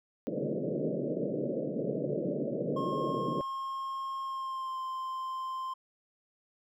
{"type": "band-pass noise", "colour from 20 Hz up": "white", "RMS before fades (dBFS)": -33, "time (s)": [0.27, 3.41], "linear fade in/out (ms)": 0, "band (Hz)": [130, 600], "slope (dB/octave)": 96}
{"type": "tone with pitch glide", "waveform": "triangle", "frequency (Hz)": [1074, 1045.2], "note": ["C6", "C6"], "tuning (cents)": [45, -2], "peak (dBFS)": -32, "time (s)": [2.76, 5.74], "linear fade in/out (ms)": 10, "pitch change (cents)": -47, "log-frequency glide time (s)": [4.23, 4.79]}
{"effects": []}